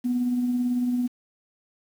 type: tone with tremolo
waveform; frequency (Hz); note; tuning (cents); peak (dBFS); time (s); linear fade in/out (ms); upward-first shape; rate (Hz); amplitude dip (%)
sine; 246.1; B3; -6; -19; 0.04-1.08; 20; triangle; 18; 40
effects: tanh soft clip ceiling -16 dBFS + 8-bit